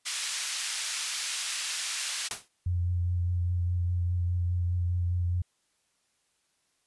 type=band-pass noise; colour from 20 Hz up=white; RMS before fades=-33 dBFS; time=0.05-2.29 s; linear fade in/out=20 ms; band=1700 to 7800 Hz; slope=12 dB/octave
type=noise with exponential decay; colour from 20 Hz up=white; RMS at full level=-28 dBFS; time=2.31-2.48 s; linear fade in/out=0 ms; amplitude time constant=36 ms
type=tone with vibrato; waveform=sine; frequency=88.2 Hz; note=F2; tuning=18 cents sharp; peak=-25 dBFS; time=2.66-5.42 s; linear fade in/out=5 ms; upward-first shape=triangle; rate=4.9 Hz; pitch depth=23 cents each way
effects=white hiss -73 dBFS RMS until 6.86 s + resampled to 24000 Hz